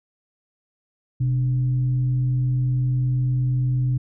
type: tone with frequency modulation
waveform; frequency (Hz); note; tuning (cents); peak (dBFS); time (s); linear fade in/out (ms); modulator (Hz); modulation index
sine; 127.2; C3; -48; -18; 1.2-3.98; 10; 166; 0.23
effects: none